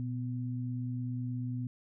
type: tone pair together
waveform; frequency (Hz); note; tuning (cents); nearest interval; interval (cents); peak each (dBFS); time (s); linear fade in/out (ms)
sine; 121.2 / 250.8; B2 / B3; -32 / +27; octave + minor second; 1259; -34 / -38; 0-1.67; 0
effects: none